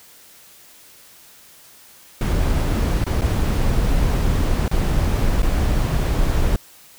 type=noise with dropouts; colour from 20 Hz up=brown; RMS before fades=-18 dBFS; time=2.21-6.56 s; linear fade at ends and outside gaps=2 ms; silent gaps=3.041-3.065 / 3.211-3.218 / 4.681-4.713 / 5.421-5.429 s; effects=white hiss -47 dBFS RMS until 6.98 s